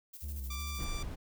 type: noise with tremolo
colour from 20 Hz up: violet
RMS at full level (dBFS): -47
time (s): 0.13-0.85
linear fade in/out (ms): 10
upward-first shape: square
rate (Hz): 13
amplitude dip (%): 50
type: tone with vibrato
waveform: triangle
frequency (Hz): 68.3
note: C#2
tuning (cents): -25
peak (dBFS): -35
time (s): 0.22-0.87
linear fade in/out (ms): 20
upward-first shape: square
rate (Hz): 2.8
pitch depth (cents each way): 91
type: tone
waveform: 10% pulse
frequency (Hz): 1174.7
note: D6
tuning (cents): 0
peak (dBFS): -33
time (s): 0.5-1.03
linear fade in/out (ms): 5
type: noise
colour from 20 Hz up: brown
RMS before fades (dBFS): -38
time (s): 0.78-1.16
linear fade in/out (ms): 20
effects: none

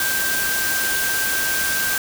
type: tone in noise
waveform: sine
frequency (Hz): 1572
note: G6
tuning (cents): +4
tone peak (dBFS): -22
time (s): 0-1.98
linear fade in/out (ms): 2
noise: white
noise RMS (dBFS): -23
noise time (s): 0-1.98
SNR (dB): -2
effects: none

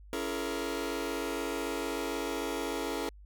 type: chord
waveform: sawtooth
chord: A# half-diminished seventh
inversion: first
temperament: just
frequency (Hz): 279.7 / 335.6 / 419.5 / 466.2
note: C#4 / E4 / G#4 / A#4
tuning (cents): +16 / +31 / +17 / 0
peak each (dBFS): -34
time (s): 0.13-3.09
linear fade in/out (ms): 0
effects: added 50 Hz sine -49 dBFS peak until 3.25 s

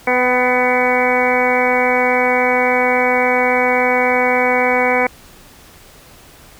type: harmonic tone with a mistuned harmonic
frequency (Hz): 249.8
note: B3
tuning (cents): +20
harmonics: 1 / 2 / 3 / 4 / 5 / 6 / 7 / 8 / 9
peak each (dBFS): -23 / -17 / -19 / -22 / -28 / -25 / -27 / -23 / -18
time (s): 0.07-5.07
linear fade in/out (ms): 5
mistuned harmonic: 3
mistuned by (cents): +18
effects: pink hiss -43 dBFS RMS until 6.59 s

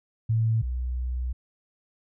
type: tone pair in turn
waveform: sine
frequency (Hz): 112.3 / 62.19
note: A2 / B1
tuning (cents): +36 / +13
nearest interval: minor seventh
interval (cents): 1023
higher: first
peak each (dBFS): -20 / -26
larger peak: first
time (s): 0.29-0.62 / 0.62-1.33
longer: second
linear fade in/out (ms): 10
effects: none

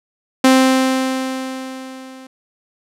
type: tone with level ramp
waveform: sawtooth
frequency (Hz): 261.6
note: C4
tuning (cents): 0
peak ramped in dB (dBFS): -3 to -32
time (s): 0.44-2.27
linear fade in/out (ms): 5
effects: low-pass 11000 Hz 12 dB/octave

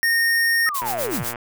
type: tone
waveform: square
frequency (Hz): 1844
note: A#6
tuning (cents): -19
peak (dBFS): -17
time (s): 0.03-0.69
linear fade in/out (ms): 0
type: linear sweep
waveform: sine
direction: down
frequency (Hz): 1318.5 to 86.1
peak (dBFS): -24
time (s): 0.66-1.24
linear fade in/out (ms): 10
type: noise with tremolo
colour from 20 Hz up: blue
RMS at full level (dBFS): -26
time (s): 0.74-1.34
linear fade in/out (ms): 10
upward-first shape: sine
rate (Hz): 7.9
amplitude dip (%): 90
type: click train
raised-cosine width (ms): 0.5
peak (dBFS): -16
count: 65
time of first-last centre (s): 0.82-1.358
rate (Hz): 119
effects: none

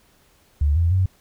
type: tone with pitch steps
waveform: sine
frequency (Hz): 72.9 / 84.4 / 93.6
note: D2 / E2 / F#2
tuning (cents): -12 / +41 / +20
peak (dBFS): -15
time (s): 0.61-1.06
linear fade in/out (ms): 5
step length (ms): 150
effects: pink hiss -58 dBFS RMS until 1.2 s

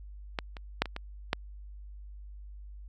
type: clicks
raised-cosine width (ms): 0.3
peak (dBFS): -14 / -27 / -8 / -22 / -20 / -10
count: 6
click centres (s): 0.388 / 0.568 / 0.82 / 0.857 / 0.964 / 1.331
effects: added 50 Hz sine -43 dBFS peak until 2.88 s

